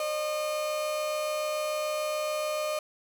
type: tone pair together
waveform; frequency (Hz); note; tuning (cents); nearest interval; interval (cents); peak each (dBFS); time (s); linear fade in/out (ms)
35% pulse; 542 / 608.9; C#5 / D#5; -39 / -38; major second; 201; -38 / -27; 0-2.79; 2
effects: none